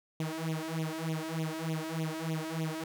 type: tone with flanger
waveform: sawtooth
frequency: 160 Hz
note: D#3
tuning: 49 cents sharp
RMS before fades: -35 dBFS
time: 0.2-2.84 s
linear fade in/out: 2 ms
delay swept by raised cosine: 0.3 to 3.2 ms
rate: 3.3 Hz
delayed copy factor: +0.95
effects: none